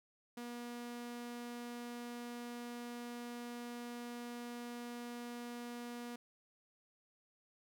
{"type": "tone", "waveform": "sawtooth", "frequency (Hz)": 240, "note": "B3", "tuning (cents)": -49, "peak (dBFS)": -40, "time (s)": [0.37, 6.16], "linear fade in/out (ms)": 5, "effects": []}